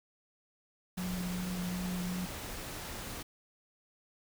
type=noise; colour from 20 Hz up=pink; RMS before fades=-42 dBFS; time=0.97-3.23 s; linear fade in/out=10 ms
type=tone with vibrato; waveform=sine; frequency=180.5 Hz; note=F#3; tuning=43 cents flat; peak=-34 dBFS; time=0.97-2.26 s; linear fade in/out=10 ms; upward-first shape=sine; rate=2.6 Hz; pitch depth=14 cents each way
effects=none